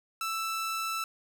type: tone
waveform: sawtooth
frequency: 1323 Hz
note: E6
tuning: 6 cents sharp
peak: -27 dBFS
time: 0.21-1.04 s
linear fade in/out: 2 ms
effects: 11-bit